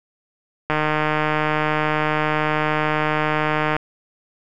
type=click train; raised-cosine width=0.5 ms; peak=-5 dBFS; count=470; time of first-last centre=0.7-3.765 s; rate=153 Hz; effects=none